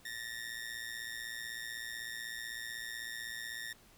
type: ring-modulated tone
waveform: sawtooth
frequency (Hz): 1826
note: A#6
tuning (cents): -36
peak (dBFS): -34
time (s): 0.05-3.73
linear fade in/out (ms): 5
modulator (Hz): 58
effects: pink hiss -62 dBFS RMS until 3.97 s